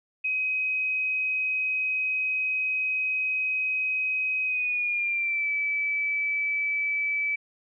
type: tone with pitch glide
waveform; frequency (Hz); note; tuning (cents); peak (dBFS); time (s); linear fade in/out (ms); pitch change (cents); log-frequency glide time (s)
sine; 2527 to 2304; D#7 to D7; +26 to -34; -24; 0.24-7.36; 10; -160; 4.45-5.5
effects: none